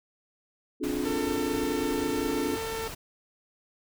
sine chord, D half-diminished seventh, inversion third, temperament just, 264.3 / 293.7 / 352.4 / 422.9 Hz, C4 / D4 / F4 / Ab4, +18 / 0 / +16 / +31 cents, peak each -33 / -31 / -34 / -35 dBFS, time 0.8-2.57 s, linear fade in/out 20 ms
pink noise, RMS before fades -39 dBFS, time 0.83-2.95 s, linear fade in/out 10 ms
sawtooth tone, 448.3 Hz, A4, 32 cents sharp, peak -28 dBFS, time 1.05-2.88 s, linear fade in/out 5 ms
effects none

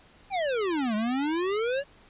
square exponential two-way sweep, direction down then up, 823 to 208 to 580 Hz, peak -26 dBFS, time 0.3-1.84 s, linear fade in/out 50 ms, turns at 0.95 s, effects pink hiss -56 dBFS RMS until 2.09 s + resampled to 8000 Hz

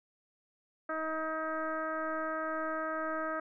sine tone with frequency modulation, 950 Hz, A#5, 33 cents sharp, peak -32 dBFS, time 0.89-3.4 s, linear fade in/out 5 ms, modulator 317 Hz, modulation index 2.1, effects none

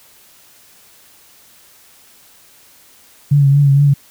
sine tone with vibrato, 141 Hz, C#3, 30 cents sharp, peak -7 dBFS, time 3.31-3.94 s, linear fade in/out 10 ms, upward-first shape triangle, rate 4.3 Hz, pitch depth 49 cents each way, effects white hiss -47 dBFS RMS until 4.1 s

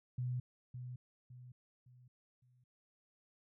sine tone with echo, 124.8 Hz, B2, 19 cents sharp, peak -35 dBFS, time 0.18-0.4 s, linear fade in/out 5 ms, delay 560 ms, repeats 4, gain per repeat -8 dB, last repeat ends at 2.64 s, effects none

